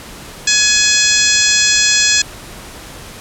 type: harmonic tone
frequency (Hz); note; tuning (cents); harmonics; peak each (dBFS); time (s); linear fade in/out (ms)
843; G#5; +26; 2 / 3 / 4 / 5 / 6 / 7 / 8 / 9; -18 / -18 / -18 / -18 / -18 / -18 / -18 / -18; 0.47-2.22; 5
effects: pink hiss -33 dBFS RMS until 3.2 s + low-pass 12000 Hz 12 dB/octave